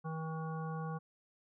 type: harmonic tone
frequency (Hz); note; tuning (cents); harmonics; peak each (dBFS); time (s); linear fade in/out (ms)
160; D#3; +49; 1 / 3 / 5 / 7 / 9; -38 / -47 / -47 / -47 / -53; 0.04-0.99; 20
effects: none